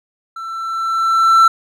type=tone with level ramp; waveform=triangle; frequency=1338 Hz; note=E6; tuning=25 cents sharp; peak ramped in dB=-24 to -3 dBFS; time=0.36-1.48 s; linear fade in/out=5 ms; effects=none